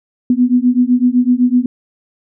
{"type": "beating tone pair", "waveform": "sine", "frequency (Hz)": [243.8, 251.7], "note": ["B3", "B3"], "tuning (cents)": [-22, 33], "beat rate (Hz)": 7.9, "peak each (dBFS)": -12, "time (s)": [0.3, 1.66], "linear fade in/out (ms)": 2, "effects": []}